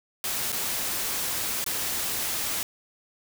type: noise with dropouts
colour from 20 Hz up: white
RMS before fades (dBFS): -29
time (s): 0.24-2.63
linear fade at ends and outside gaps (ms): 1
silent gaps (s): 0.52-0.526 / 1.642-1.663
effects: none